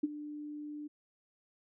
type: tone with ADSR envelope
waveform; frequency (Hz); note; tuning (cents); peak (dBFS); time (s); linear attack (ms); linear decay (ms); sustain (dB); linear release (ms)
sine; 297.2; D4; +21; -25; 0.03-0.88; 9; 27; -15; 15
effects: none